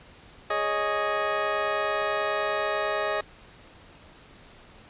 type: chord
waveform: 20% pulse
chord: Ab suspended fourth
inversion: none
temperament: just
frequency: 415.3 / 553.7 / 623 Hz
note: Ab4 / Db5 / Eb5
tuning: 0 / -2 / +2 cents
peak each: -26 / -27 / -22 dBFS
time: 0.5-3.21 s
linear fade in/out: 5 ms
effects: pink hiss -51 dBFS RMS until 4.89 s + resampled to 8000 Hz